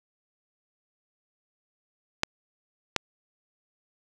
clicks, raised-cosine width 0.2 ms, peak -5 dBFS, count 2, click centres 2.234 / 2.963 s, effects none

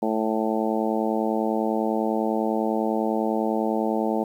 harmonic tone, 110 Hz, A2, in tune, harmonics 2 / 3 / 4 / 5 / 6 / 7 / 8, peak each -26 / -28 / -29 / -30 / -31 / -31 / -32 dBFS, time 0.02-4.24 s, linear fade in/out 5 ms, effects 9-bit

